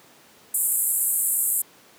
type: band-pass noise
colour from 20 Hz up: white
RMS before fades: -23 dBFS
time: 0.54-1.62 s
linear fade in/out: 5 ms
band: 7600 to 14000 Hz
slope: 96 dB/octave
effects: pink hiss -52 dBFS RMS until 1.98 s + high-pass 200 Hz 12 dB/octave